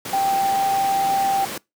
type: tone in noise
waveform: sine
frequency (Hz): 784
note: G5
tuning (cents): 0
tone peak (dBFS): -17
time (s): 0.13-1.45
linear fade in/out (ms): 5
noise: pink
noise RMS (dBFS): -29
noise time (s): 0.05-1.58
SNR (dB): +9
effects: noise-tail reverb RT60 0.2 s tail -24 dB re dry + high-pass 200 Hz 12 dB/octave